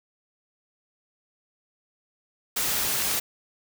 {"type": "noise", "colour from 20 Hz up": "white", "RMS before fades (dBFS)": -26, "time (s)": [2.56, 3.2], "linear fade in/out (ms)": 10, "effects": []}